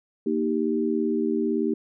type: chord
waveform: sine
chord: Eb major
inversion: second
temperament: equal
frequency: 233.1 / 311.1 / 392 Hz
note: Bb3 / Eb4 / G4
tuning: 0 / 0 / 0 cents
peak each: -26 dBFS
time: 0.26-1.74 s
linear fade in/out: 5 ms
effects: none